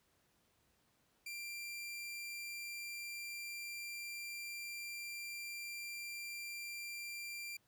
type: tone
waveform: sawtooth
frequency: 2371 Hz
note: D7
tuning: 16 cents sharp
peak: -40 dBFS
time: 1.26-7.57 s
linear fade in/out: 5 ms
effects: pink hiss -75 dBFS RMS until 7.67 s + high-pass 60 Hz 12 dB/octave